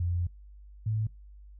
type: tone pair in turn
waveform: sine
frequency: 87.31 / 108.85 Hz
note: F2 / A2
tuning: 0 / -18 cents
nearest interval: major third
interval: 382 cents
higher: second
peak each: -26 dBFS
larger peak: neither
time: 0-0.27 / 0.86-1.07 s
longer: first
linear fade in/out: 5 ms
effects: noise-tail reverb RT60 0.2 s tail -25 dB re dry + added 50 Hz sine -47 dBFS peak until 1.59 s